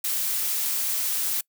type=noise; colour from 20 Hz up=blue; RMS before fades=-26 dBFS; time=0.04-1.41 s; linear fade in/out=5 ms; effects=noise-tail reverb RT60 0.1 s tail -25 dB re dry